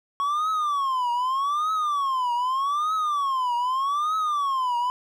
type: tone with vibrato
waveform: triangle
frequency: 1107 Hz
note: C#6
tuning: 3 cents flat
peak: -20 dBFS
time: 0.2-4.9 s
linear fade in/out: 0 ms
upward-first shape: triangle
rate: 0.82 Hz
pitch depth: 270 cents each way
effects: none